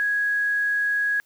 sine tone with quantisation, 1661.2 Hz, G#6, in tune, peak -20 dBFS, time 0-1.2 s, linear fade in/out 0 ms, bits 8, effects white hiss -65 dBFS RMS until 1.25 s

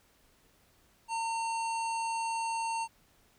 harmonic tone with a mistuned harmonic, 910 Hz, A#5, 42 cents flat, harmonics 1 / 3 / 5 / 7 / 9 / 10, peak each -31 / -41 / -47 / -49 / -48 / -51 dBFS, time 1.08-2.88 s, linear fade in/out 50 ms, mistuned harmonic 5, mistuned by -30 cents, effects pink hiss -66 dBFS RMS until 3.38 s

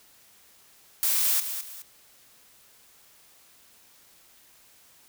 blue noise with echo, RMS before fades -24 dBFS, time 1.03-1.4 s, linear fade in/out 0 ms, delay 210 ms, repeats 2, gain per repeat -9 dB, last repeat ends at 1.82 s, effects white hiss -57 dBFS RMS until 5.08 s

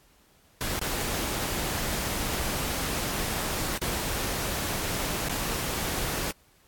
pink noise with dropouts, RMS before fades -30 dBFS, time 0.61-6.31 s, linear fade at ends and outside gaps 0 ms, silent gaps 0.792-0.814 / 3.777-3.816 / 5.286-5.295 s, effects pink hiss -61 dBFS RMS until 6.67 s + AAC 64 kbps

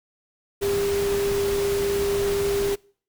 sine tone in noise, 400.6 Hz, G4, 38 cents sharp, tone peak -21 dBFS, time 0.61-2.76 s, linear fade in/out 20 ms, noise pink, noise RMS -31 dBFS, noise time 0.61-2.76 s, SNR +7 dB, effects noise-tail reverb RT60 0.5 s tail -25 dB re dry

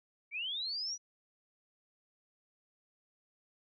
sine linear sweep, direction up, 2213 to 5920 Hz, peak -35 dBFS, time 0.31-0.98 s, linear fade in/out 50 ms, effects none

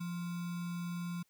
sine tone with sample-and-hold, 173.9 Hz, F3, 7 cents flat, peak -36 dBFS, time 0-1.23 s, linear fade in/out 10 ms, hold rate 1225 Hz, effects white hiss -75 dBFS RMS until 1.29 s

